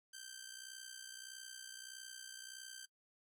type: tone with amplitude modulation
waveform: 10% pulse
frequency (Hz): 1562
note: G6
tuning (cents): -7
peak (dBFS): -38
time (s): 0.13-2.86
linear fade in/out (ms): 10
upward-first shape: sine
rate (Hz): 61.6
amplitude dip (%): 70
effects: noise-tail reverb RT60 0.1 s tail -21 dB re dry